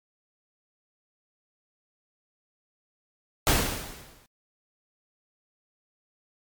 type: noise with exponential decay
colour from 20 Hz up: pink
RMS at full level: -19 dBFS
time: 3.47-4.26 s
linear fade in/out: 0 ms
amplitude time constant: 170 ms
effects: MP3 96 kbps